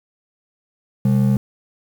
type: ring-modulated tone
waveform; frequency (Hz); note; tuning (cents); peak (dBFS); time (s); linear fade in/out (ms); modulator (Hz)
triangle; 164.81; E3; 0; -8; 1.05-1.37; 2; 36.7
effects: 7-bit